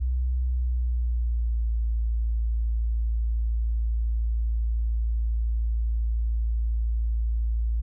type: tone with pitch glide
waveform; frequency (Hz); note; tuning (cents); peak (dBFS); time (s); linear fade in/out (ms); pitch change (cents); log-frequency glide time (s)
sine; 62.6 to 56.42; B1 to A1; +24 to +44; -22; 0-7.82; 20; -180; 0.44-1.7
effects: none